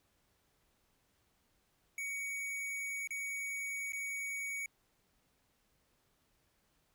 square tone with dropouts, 2245 Hz, C#7, 21 cents sharp, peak -38 dBFS, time 1.98-4.66 s, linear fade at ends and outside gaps 2 ms, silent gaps 3.074-3.106 / 3.922-3.932 s, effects pink hiss -75 dBFS RMS until 6.94 s

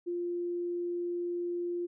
sine tone, 349.2 Hz, F4, in tune, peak -31 dBFS, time 0.06-1.87 s, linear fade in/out 20 ms, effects none

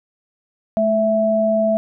sine tone pair together, 216 / 659.3 Hz, A3 / E5, -32 / 0 cents, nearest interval octave + perfect fifth, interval 1932 cents, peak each -20 / -15 dBFS, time 0.77-1.77 s, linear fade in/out 0 ms, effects none

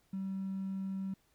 triangle tone with hard clipping, 192.4 Hz, G3, 32 cents flat, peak -35 dBFS, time 0.13-1.14 s, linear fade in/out 5 ms, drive 3 dB, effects pink hiss -72 dBFS RMS until 1.34 s

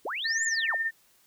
sine linear two-way sweep, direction up then down, 280 to 7459 to 502 Hz, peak -30 dBFS, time 0.05-0.75 s, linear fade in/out 5 ms, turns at 0.44 s
sine tone with tremolo, 1810 Hz, A6, 48 cents sharp, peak -24 dBFS, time 0.24-0.91 s, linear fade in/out 20 ms, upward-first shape sine, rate 18 Hz, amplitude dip 50%
effects white hiss -63 dBFS RMS until 1.26 s

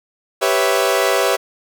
sawtooth chord, C# half-diminished seventh, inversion second, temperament equal, 392 / 493.9 / 554.4 / 659.3 Hz, G4 / B4 / C#5 / E5, 0 / 0 / 0 / 0 cents, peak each -16 dBFS, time 0.41-1.37 s, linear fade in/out 20 ms, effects none

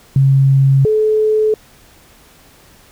sine tone pair in turn, 135.9 / 431.5 Hz, C#3 / A4, -34 / -34 cents, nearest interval octave + minor sixth, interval 2000 cents, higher second, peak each -7 / -10 dBFS, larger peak first, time 0.16-0.85 / 0.85-1.54 s, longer neither, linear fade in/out 2 ms, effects pink hiss -46 dBFS RMS until 2.91 s

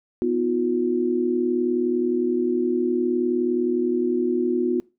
sine tone cluster, 247.5 / 319.1 / 358.5 Hz, B3 / D#4 / F4, +4 / +44 / +45 cents, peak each -24 / -28 / -21 dBFS, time 0.22-4.8 s, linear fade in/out 0 ms, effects noise-tail reverb RT60 0.3 s tail -23 dB re dry

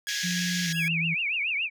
sawtooth tone, 1660 Hz, G#6, 1 cent flat, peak -29 dBFS, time 0.07-0.88 s, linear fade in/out 0 ms
white band-pass noise, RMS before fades -32 dBFS, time 0.08-0.73 s, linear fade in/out 5 ms, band 1600 to 6900 Hz, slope 96 dB/octave
sine tone with pitch glide, 177.3 to 164.47 Hz, F3 to E3, +26 to -4 cents, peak -28 dBFS, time 0.23-1.15 s, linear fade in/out 20 ms, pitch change -130 cents, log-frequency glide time 0.64-0.7 s
sine tone with vibrato, 2489 Hz, D#7, in tune, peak -25 dBFS, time 0.74-1.7 s, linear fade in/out 50 ms, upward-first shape triangle, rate 7 Hz, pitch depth 240 cents each way
effects none

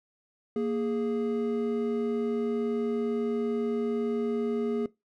triangle tone pair together, 233.1 / 415.3 Hz, A#3 / G#4, 0 / 0 cents, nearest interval minor seventh, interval 1000 cents, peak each -27 dBFS, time 0.56-4.86 s, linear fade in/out 2 ms, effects noise-tail reverb RT60 0.2 s tail -20 dB re dry

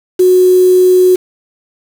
sine tone with quantisation, 366.7 Hz, F#4, 15 cents flat, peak -4 dBFS, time 0.19-1.16 s, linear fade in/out 10 ms, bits 4, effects none

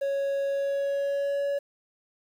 triangle tone with pitch glide, 554.4 to 564.4 Hz, C#5 to C#5, 0 to +31 cents, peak -23 dBFS, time 0.01-1.59 s, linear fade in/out 10 ms, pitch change +31 cents, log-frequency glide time 0.45-1.47 s, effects 9-bit

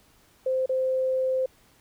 sine tone with dropouts, 520 Hz, C5, 11 cents flat, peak -22 dBFS, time 0.46-1.46 s, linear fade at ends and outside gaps 5 ms, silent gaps 0.66-0.693 s, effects pink hiss -60 dBFS RMS until 1.8 s

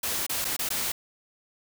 white noise with dropouts, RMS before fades -29 dBFS, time 0.03-0.92 s, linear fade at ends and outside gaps 5 ms, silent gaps 0.266-0.294 / 0.445-0.45 / 0.566-0.591 / 0.69-0.703 s, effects none

